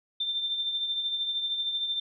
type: tone with tremolo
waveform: sine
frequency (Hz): 3576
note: A7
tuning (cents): +27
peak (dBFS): -25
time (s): 0.2-2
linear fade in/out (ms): 5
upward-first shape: triangle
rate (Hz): 13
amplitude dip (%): 55
effects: none